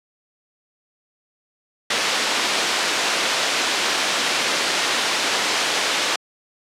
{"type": "low-pass noise", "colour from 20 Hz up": "white", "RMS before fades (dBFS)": -21, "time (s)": [1.9, 6.16], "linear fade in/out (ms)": 5, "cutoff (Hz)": 4500, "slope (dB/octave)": 12, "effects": ["high-pass 300 Hz 12 dB/octave", "low-pass 10000 Hz 12 dB/octave"]}